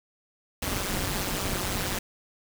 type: noise with amplitude modulation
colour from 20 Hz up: pink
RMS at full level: -26 dBFS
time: 0.62-1.99 s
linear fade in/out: 5 ms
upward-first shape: sine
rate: 192 Hz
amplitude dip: 85%
effects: none